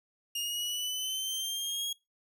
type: linear sweep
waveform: sawtooth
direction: up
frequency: 2830 to 3305 Hz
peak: -29 dBFS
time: 0.35-1.93 s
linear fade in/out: 5 ms
effects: noise-tail reverb RT60 0.2 s tail -21 dB re dry